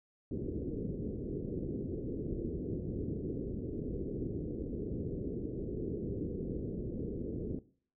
white low-pass noise, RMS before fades -38 dBFS, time 0.31-7.59 s, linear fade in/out 2 ms, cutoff 440 Hz, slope 48 dB/octave, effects noise-tail reverb RT60 0.5 s tail -19 dB re dry

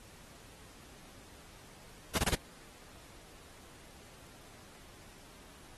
pink noise bursts, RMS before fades -30 dBFS, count 4, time 2.15-2.35 s, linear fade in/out 5 ms, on 32 ms, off 24 ms, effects pink hiss -56 dBFS RMS until 5.77 s + AAC 32 kbps

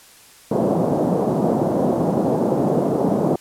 pink band-pass noise, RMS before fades -19 dBFS, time 0.51-3.36 s, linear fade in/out 5 ms, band 160 to 740 Hz, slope 24 dB/octave, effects white hiss -47 dBFS RMS until 3.4 s + low-pass 12000 Hz 12 dB/octave

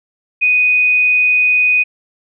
sine tone, 2489 Hz, D#7, in tune, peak -9 dBFS, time 0.41-1.84 s, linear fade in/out 20 ms, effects none

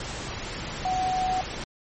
sine tone in noise, 744 Hz, F#5, 9 cents sharp, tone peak -23 dBFS, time 0.85-1.41 s, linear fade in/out 2 ms, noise pink, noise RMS -34 dBFS, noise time 0-1.64 s, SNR +8 dB, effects MP3 32 kbps

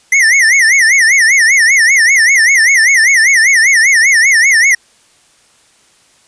square tone with vibrato, 1978 Hz, B6, 2 cents sharp, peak -6 dBFS, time 0.12-4.75 s, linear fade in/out 5 ms, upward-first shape sine, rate 5.1 Hz, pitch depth 200 cents each way, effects white hiss -49 dBFS RMS until 6.27 s + resampled to 22050 Hz

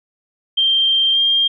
sine tone with pitch glide, 3164 to 3203 Hz, G7 to G7, +15 to +37 cents, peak -12 dBFS, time 0.57-1.48 s, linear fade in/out 10 ms, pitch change +22 cents, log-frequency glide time 1.13-1.18 s, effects none

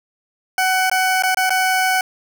20% pulse tone with dropouts, 749 Hz, F#5, 21 cents sharp, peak -10 dBFS, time 0.58-2.01 s, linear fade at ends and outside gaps 2 ms, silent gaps 0.898-0.914 / 1.224-1.235 / 1.346-1.371 / 1.495-1.504 s, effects none

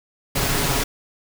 pink noise with comb filter, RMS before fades -21 dBFS, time 0.35-0.84 s, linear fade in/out 10 ms, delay 7.2 ms, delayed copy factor +0.55, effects none

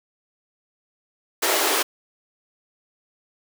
pink high-pass noise, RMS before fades -21 dBFS, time 1.42-1.83 s, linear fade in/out 10 ms, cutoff 320 Hz, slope 48 dB/octave, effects none

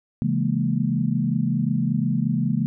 sine chord, A# half-diminished seventh, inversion first, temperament equal with one note detuned, 135.97 / 164.81 / 207.7 / 233.1 Hz, C#3 / E3 / G#3 / A#3, -33 / 0 / 0 / 0 cents, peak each -25 dBFS, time 0.22-2.66 s, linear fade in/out 0 ms, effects none

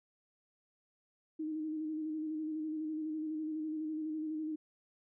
sine tone with vibrato, 311.1 Hz, D#4, in tune, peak -35 dBFS, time 1.39-4.56 s, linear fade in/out 10 ms, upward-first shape square, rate 12 Hz, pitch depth 27 cents each way, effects none

